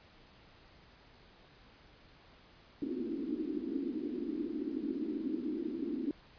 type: band-pass noise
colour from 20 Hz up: white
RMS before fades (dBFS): -37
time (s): 2.82-6.11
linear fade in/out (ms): 2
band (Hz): 250 to 330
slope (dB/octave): 48
effects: pink hiss -60 dBFS RMS until 6.38 s + resampled to 11025 Hz